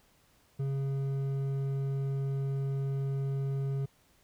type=tone with hard clipping; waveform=triangle; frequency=136.9 Hz; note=C#3; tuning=21 cents flat; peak=-31 dBFS; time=0.59-3.86 s; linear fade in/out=10 ms; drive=10 dB; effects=pink hiss -66 dBFS RMS until 4.23 s